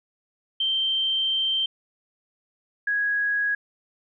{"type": "tone pair in turn", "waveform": "sine", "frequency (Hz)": [3133, 1659.6], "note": ["G7", "G#6"], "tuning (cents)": [-2, -2], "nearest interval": "major seventh", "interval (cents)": 1100, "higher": "first", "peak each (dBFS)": -21, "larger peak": "neither", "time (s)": [[0.6, 1.66], [2.87, 3.55]], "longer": "first", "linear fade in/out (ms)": 5, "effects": []}